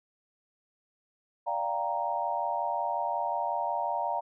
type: chord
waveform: sine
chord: G minor seventh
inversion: second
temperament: equal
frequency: 587.3 / 698.5 / 784 / 932.3 Hz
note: D5 / F5 / G5 / Bb5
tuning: 0 / 0 / 0 / 0 cents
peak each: -36 / -33 / -35 / -31 dBFS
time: 1.46-4.21 s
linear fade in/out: 20 ms
effects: none